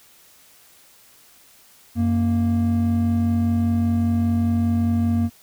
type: tone pair together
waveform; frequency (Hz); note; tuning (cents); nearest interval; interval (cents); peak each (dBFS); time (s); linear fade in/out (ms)
triangle; 92.72 / 233.1; F#2 / A#3; +4 / 0; octave + major third; 1596; -19 / -17; 1.95-5.3; 50
effects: white hiss -52 dBFS RMS until 5.42 s